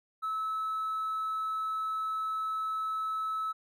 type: tone with hard clipping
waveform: triangle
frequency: 1300 Hz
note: E6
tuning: 24 cents flat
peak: -30 dBFS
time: 0.22-3.53 s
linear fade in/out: 20 ms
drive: 2 dB
effects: none